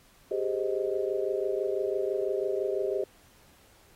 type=chord; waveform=sine; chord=Ab major seventh; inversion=third; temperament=just; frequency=389.3 / 415.3 / 519.1 / 623 Hz; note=G4 / Ab4 / C5 / Eb5; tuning=-12 / 0 / -14 / +2 cents; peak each=-30 / -32 / -34 / -34 dBFS; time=0.31-3.04 s; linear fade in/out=5 ms; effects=pink hiss -60 dBFS RMS until 3.95 s + AAC 48 kbps